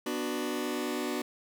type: chord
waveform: sawtooth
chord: B minor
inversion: none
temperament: just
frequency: 246.9 / 296.3 / 370.4 Hz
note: B3 / D4 / F#4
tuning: 0 / +15 / +2 cents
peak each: -31 dBFS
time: 0.06-1.22 s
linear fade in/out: 5 ms
effects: 10-bit